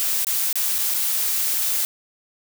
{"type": "noise with dropouts", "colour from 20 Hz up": "blue", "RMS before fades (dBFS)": -22, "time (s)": [0, 1.85], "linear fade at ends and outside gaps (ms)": 0, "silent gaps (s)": [[0.246, 0.269], [0.528, 0.556], [0.783, 0.787], [0.94, 0.944]], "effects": []}